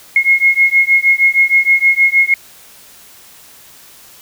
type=beating tone pair; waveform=sine; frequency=2157 / 2163.4 Hz; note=C#7 / C#7; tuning=-48 / -43 cents; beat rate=6.4 Hz; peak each=-11 dBFS; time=0.16-2.34 s; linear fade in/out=2 ms; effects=white hiss -41 dBFS RMS until 4.21 s